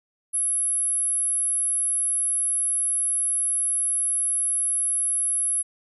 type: tone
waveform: sine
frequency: 10910 Hz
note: F9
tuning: 42 cents flat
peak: -21 dBFS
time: 0.33-5.63 s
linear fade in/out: 20 ms
effects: none